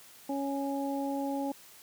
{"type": "harmonic tone", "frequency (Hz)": 277.2, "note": "C#4", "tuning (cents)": 0, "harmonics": [1, 2, 3], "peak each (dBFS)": [-32, -37, -37], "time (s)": [0.29, 1.52], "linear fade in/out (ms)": 5, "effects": ["white hiss -54 dBFS RMS until 1.82 s", "high-pass 80 Hz 12 dB/octave"]}